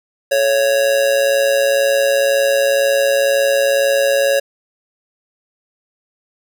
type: tone with amplitude modulation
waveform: square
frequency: 554.4 Hz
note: C#5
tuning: in tune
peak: -10 dBFS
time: 0.31-4.4 s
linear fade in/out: 10 ms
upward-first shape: sine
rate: 122 Hz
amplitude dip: 60%
effects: none